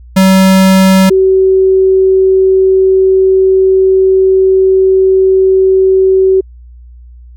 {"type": "tone pair in turn", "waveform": ["square", "sine"], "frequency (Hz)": [190, 380], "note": ["F#3", "F#4"], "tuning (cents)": [46, 46], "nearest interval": "octave", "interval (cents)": 1200, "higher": "second", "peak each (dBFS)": -4, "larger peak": "neither", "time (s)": [[0.16, 1.1], [1.1, 6.41]], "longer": "second", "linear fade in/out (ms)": 10, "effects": ["added 60 Hz sine -31 dBFS peak until 7.36 s"]}